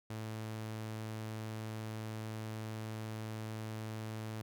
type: tone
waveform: sawtooth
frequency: 109.6 Hz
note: A2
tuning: 6 cents flat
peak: -36 dBFS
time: 0.1-4.42 s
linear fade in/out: 5 ms
effects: none